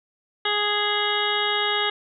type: harmonic tone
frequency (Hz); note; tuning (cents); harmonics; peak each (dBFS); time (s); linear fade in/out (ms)
415.3; G#4; 0; 1 / 2 / 3 / 4 / 5 / 7 / 8 / 9; -29 / -29 / -29 / -29 / -29 / -29 / -29 / -29; 0.45-1.9; 5
effects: none